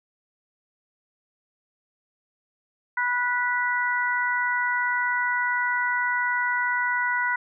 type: harmonic tone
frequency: 490.8 Hz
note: B4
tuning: 11 cents flat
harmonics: 2 / 3 / 4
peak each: -27 / -25 / -27 dBFS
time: 2.97-7.36 s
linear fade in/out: 5 ms
effects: none